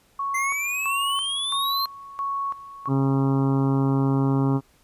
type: tone with tremolo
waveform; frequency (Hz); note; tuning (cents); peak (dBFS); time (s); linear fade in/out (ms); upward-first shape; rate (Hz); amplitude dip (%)
sine; 1108.7; C#6; 0; -24; 0.19-2.89; 5; square; 1.5; 80
type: exponential sweep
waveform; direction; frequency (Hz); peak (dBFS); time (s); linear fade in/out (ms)
square; up; 2058 to 4209; -25; 0.34-1.86; 10
type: harmonic tone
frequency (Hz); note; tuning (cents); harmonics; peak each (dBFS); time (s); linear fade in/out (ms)
136; C#3; -33; 1 / 2 / 3 / 4 / 5 / 6 / 7 / 8 / 9 / 10; -21 / -22 / -30 / -39 / -41 / -36 / -36 / -38 / -39 / -45; 2.87-4.61; 50
effects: pink hiss -60 dBFS RMS until 4.83 s + resampled to 32000 Hz